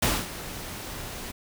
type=noise with ADSR envelope; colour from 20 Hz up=pink; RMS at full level=-22 dBFS; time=0.02-1.32 s; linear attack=7 ms; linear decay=230 ms; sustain=-15 dB; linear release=13 ms; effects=none